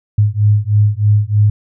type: beating tone pair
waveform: sine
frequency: 103.1 / 106.3 Hz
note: G#2 / G#2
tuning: -12 / +41 cents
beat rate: 3.2 Hz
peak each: -12 dBFS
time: 0.18-1.5 s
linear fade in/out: 5 ms
effects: none